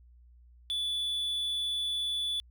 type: tone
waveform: triangle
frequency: 3457 Hz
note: A7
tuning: 31 cents flat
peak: -28 dBFS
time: 0.7-2.4 s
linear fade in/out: 0 ms
effects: added 60 Hz sine -54 dBFS peak until 2.5 s